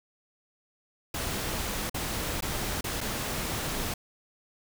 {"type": "noise with dropouts", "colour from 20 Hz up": "pink", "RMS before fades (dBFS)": -32, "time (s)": [1.14, 3.94], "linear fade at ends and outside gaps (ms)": 5, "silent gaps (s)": [[1.897, 1.943], [2.408, 2.423], [2.81, 2.841], [3.007, 3.011]], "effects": []}